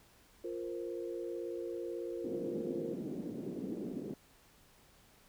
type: chord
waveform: sine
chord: F suspended fourth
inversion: none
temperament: just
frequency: 349.2 / 465.6 / 523.8 Hz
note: F4 / Bb4 / C5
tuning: 0 / -2 / +2 cents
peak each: -40 / -42 / -45 dBFS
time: 0.44-2.94 s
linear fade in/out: 5 ms
type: band-pass noise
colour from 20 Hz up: pink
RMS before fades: -41 dBFS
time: 2.24-4.14 s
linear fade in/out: 2 ms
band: 200 to 380 Hz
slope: 24 dB/octave
effects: pink hiss -64 dBFS RMS until 5.28 s